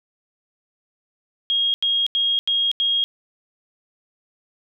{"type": "tone bursts", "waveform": "sine", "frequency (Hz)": 3264, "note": "G#7", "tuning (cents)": -31, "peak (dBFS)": -17, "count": 5, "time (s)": [1.5, 3.04], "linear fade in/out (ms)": 0, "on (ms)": 240, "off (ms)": 85, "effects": []}